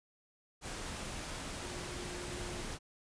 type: tone in noise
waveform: sine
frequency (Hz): 355.8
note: F4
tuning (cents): +32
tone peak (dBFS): -47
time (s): 1.59-2.66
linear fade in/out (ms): 50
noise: pink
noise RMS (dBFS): -42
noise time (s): 0.61-2.79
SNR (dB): -8
effects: resampled to 22050 Hz